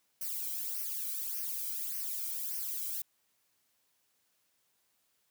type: noise with flanger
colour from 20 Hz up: violet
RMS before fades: -37 dBFS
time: 0.21-3.02 s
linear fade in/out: 5 ms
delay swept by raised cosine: 0.26 to 1.13 ms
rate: 1.7 Hz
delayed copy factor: -0.7
effects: white hiss -75 dBFS RMS until 5.3 s + high-pass 60 Hz 12 dB/octave